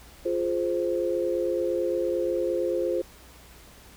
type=chord; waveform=sine; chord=F minor; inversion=none; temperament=equal with one note detuned; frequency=349.2 / 418 / 523.3 Hz; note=F4 / Ab4 / C5; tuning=0 / +11 / 0 cents; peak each=-27 / -31 / -27 dBFS; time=0.25-3.02 s; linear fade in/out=10 ms; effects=added 60 Hz sine -53 dBFS peak until 3.96 s + pink hiss -51 dBFS RMS until 3.96 s